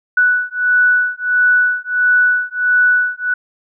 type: beating tone pair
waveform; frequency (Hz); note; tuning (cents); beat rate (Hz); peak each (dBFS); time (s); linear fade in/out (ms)
sine; 1480 / 1481.5; F#6 / F#6; 0 / +2; 1.5; -14; 0.17-3.34; 5
effects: none